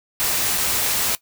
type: noise with dropouts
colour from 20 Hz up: white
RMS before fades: -21 dBFS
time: 0.2-1.15 s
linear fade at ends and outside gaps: 0 ms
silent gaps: 0.577-0.581 s
effects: noise-tail reverb RT60 0.1 s tail -17 dB re dry